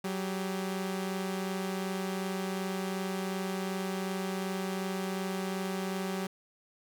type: tone pair together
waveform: sawtooth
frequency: 188.1 / 398.9 Hz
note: F#3 / G4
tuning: +29 / +30 cents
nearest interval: octave + minor second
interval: 1301 cents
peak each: -29 / -35 dBFS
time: 0.04-6.27 s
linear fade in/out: 5 ms
effects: none